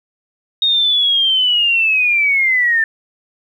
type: linear sweep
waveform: sine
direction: down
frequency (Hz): 3729 to 1768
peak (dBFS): -11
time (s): 0.62-2.84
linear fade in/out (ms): 2
effects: 8-bit